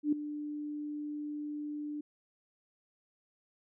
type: tone with ADSR envelope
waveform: sine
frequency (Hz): 296.7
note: D4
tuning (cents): +18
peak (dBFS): -23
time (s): 0.03-2.01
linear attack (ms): 95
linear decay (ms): 4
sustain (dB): -13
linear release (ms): 6
effects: none